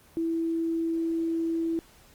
sine tone, 329.6 Hz, E4, in tune, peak -25 dBFS, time 0.17-1.79 s, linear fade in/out 0 ms, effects pink hiss -56 dBFS RMS until 2.14 s + Opus 24 kbps

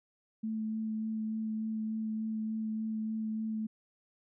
sine tone with vibrato, 219.1 Hz, A3, 7 cents flat, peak -32 dBFS, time 0.43-3.67 s, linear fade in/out 10 ms, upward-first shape sine, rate 3.4 Hz, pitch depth 11 cents each way, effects none

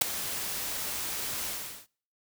white noise with ADSR envelope, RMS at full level -18 dBFS, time 0.01-1.87 s, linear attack 9 ms, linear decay 5 ms, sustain -16 dB, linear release 400 ms, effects noise-tail reverb RT60 0.5 s tail -25 dB re dry

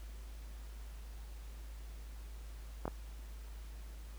clicks, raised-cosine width 1 ms, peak -23 dBFS, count 2, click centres 2.855 / 2.879 s, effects added 53 Hz sine -45 dBFS peak until 4.18 s + pink hiss -60 dBFS RMS until 4.18 s

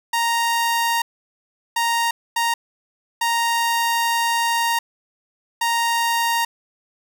sawtooth tone bursts at uneven times, 931 Hz, A#5, 2 cents flat, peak -14 dBFS, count 5, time 0.13-1.02 / 1.76-2.11 / 2.36-2.54 / 3.21-4.79 / 5.61-6.45 s, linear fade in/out 5 ms, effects none

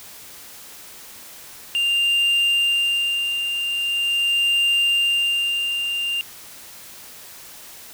triangle tone with tremolo, 2794 Hz, F7, in tune, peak -14 dBFS, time 1.75-6.21 s, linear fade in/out 0 ms, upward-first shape sine, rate 0.42 Hz, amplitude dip 50%, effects white hiss -41 dBFS RMS until 7.93 s

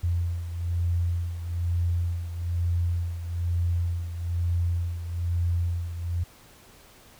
sine beating tone pair, 86.1 / 87.2 Hz, F2 / F2, -24 / -2 cents, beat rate 1.1 Hz, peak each -25 / -31 dBFS, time 0.03-6.24 s, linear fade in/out 10 ms, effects pink hiss -53 dBFS RMS until 7.19 s

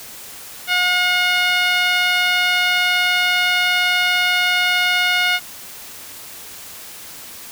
10% pulse tone with band-pass filter, 721 Hz, F#5, 45 cents flat, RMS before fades -17 dBFS, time 0.67-5.4 s, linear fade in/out 50 ms, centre 2000 Hz, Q 0.88, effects white hiss -36 dBFS RMS until 7.51 s

